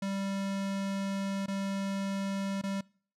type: tone with dropouts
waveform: square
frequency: 196 Hz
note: G3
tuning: in tune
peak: -32 dBFS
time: 0.02-2.81 s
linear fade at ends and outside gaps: 5 ms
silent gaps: 1.461-1.481 / 2.615-2.636 s
effects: noise-tail reverb RT60 0.5 s tail -25 dB re dry + low-pass 9000 Hz 12 dB/octave